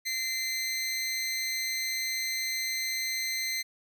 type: tone with amplitude modulation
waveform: 20% pulse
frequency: 2066 Hz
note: C7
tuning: 22 cents flat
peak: -22 dBFS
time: 0.05-3.63 s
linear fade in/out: 20 ms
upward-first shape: sine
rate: 247 Hz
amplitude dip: 50%
effects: none